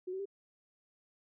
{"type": "tone with pitch steps", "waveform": "sine", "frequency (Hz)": [366.8, 380.3, 396.7], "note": ["F#4", "F#4", "G4"], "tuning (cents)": [-15, 48, 21], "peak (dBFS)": -36, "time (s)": [0.07, 0.256], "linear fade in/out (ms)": 10, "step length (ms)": 62, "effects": []}